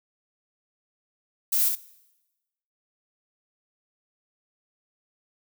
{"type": "noise with echo", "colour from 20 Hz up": "violet", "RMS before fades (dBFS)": -23, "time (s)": [1.52, 1.69], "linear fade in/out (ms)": 10, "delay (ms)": 65, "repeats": 1, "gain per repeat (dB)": -4, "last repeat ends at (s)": 1.755, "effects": ["noise-tail reverb RT60 1.0 s tail -20 dB re dry"]}